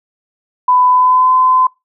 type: tone with pitch glide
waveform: sine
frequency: 1000 to 1022.8 Hz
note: B5 to C6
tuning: +21 to -40 cents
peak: -7 dBFS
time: 0.68-1.67 s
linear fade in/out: 5 ms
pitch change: +39 cents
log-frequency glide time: 0.88-1.33 s
effects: noise-tail reverb RT60 0.2 s tail -24 dB re dry